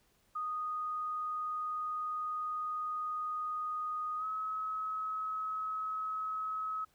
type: tone with pitch glide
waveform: sine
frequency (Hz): 1240 to 1281.5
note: D#6 to E6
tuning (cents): -6 to -49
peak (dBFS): -34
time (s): 0.35-6.85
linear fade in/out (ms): 10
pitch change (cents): +57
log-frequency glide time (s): 4.18-4.25
effects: pink hiss -71 dBFS RMS until 6.94 s